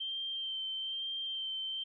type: tone with vibrato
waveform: sine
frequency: 3137 Hz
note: G7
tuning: 1 cent sharp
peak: -35 dBFS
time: 0-1.84 s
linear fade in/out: 10 ms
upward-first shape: sine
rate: 1.1 Hz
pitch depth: 19 cents each way
effects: none